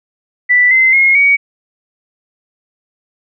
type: tone with pitch steps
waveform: sine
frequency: 1975.5 / 2063 / 2154 / 2250 Hz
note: B6 / C7 / C7 / C#7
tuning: 0 / -25 / +50 / +25 cents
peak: -6 dBFS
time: 0.49-1.37 s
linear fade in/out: 20 ms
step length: 220 ms
effects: none